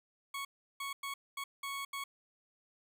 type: tone bursts at uneven times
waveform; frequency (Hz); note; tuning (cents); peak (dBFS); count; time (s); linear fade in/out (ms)
20% pulse; 1108.7; C#6; 0; -33; 6; 0.34-0.45 / 0.8-0.93 / 1.03-1.14 / 1.37-1.44 / 1.63-1.85 / 1.93-2.04; 5
effects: none

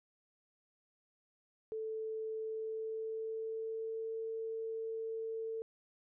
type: tone with pitch glide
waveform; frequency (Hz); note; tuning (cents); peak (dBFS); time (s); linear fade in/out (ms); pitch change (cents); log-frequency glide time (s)
sine; 440 to 447.9; A4 to A4; 0 to +31; -37; 1.72-5.62; 0; +31; 2.4-4.15
effects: none

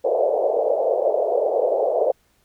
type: band-pass noise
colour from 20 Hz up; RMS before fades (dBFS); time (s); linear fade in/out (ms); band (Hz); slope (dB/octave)
pink; -20; 0.04-2.12; 10; 460 to 670; 48
effects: pink hiss -63 dBFS RMS until 2.44 s

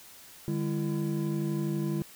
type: tone cluster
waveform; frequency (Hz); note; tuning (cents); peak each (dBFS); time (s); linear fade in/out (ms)
triangle; 150.2 / 202.3 / 336.1; D3 / G#3 / E4; +39 / -45 / +34; -29 / -31 / -31; 0.48-2.02; 0
effects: white hiss -51 dBFS RMS until 2.15 s

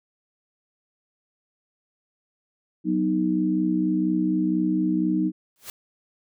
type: chord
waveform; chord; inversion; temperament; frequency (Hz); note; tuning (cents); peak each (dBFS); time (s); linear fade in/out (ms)
sine; B major; second; equal; 185 / 246.9 / 311.1; F#3 / B3 / D#4; 0 / 0 / 0; -25 / -28 / -22; 2.84-5.32; 50
type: noise with exponential growth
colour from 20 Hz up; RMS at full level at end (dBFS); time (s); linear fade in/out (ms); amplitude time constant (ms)
white; -33; 5.56-5.7; 0; 30
effects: none

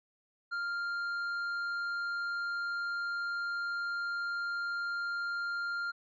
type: tone with hard clipping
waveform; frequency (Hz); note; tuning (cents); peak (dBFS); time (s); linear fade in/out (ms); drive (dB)
sine; 1397; F6; 0; -34; 0.51-5.92; 20; 5
effects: resampled to 16000 Hz

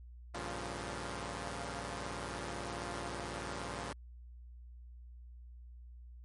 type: chord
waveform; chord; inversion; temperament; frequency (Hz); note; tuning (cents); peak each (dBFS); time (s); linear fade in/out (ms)
5% pulse; G half-diminished seventh; none; equal; 98 / 116.54 / 138.59 / 174.61; G2 / Bb2 / Db3 / F3; 0 / 0 / 0 / 0; -34; 0.34-3.93; 5
effects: added 60 Hz sine -49 dBFS peak until 6.24 s + MP3 48 kbps

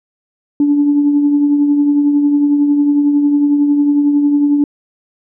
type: tone with tremolo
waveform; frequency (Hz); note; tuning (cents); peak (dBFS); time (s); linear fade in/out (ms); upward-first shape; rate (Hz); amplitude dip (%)
sine; 289.4; D4; -25; -6; 0.6-4.64; 2; triangle; 11; 45
effects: tanh soft clip ceiling -3 dBFS

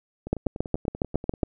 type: two click trains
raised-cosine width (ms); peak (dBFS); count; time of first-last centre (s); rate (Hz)
2; -21 / -9; 13 / 9; 0.27-1.435 / 0.33-1.432; 10.3 / 7.26
effects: none

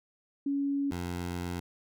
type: tone pair in turn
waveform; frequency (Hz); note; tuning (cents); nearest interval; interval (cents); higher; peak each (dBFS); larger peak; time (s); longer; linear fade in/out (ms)
sine / 15% pulse; 280.3 / 88.09; C#4 / F2; +19 / +15; octave + minor sixth; 2004; first; -27; neither; 0.46-0.91 / 0.91-1.6; second; 5
effects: none

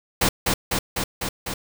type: noise with echo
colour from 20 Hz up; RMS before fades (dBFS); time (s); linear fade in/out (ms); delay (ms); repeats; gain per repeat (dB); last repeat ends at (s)
pink; -19; 0.21-0.29; 5; 250; 5; -2; 1.54
effects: none

